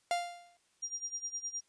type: tone with exponential decay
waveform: 45% pulse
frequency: 698 Hz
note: F5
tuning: 1 cent flat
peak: -27 dBFS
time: 0.11-0.57 s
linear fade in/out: 1 ms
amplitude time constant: 100 ms
type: tone with tremolo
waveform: sine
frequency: 5700 Hz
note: F8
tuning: 34 cents sharp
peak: -34 dBFS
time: 0.82-1.61 s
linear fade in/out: 10 ms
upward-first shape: sine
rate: 9.7 Hz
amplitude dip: 85%
effects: white hiss -72 dBFS RMS until 1.68 s + resampled to 22050 Hz